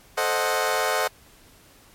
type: chord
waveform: 20% pulse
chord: A diminished seventh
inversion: none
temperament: equal with one note detuned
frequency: 440 / 526.6 / 622.3 / 740 Hz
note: A4 / C5 / Eb5 / Gb5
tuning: 0 / +11 / 0 / 0 cents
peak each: -23 / -22 / -22 / -22 dBFS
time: 0.17-1.08 s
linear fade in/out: 10 ms
effects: pink hiss -53 dBFS RMS until 1.94 s + MP3 64 kbps